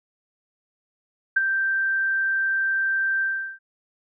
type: tone with ADSR envelope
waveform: sine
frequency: 1568 Hz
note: G6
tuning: in tune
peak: -13 dBFS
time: 1.36-3.59 s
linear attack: 10 ms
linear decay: 21 ms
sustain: -7 dB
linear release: 370 ms
effects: none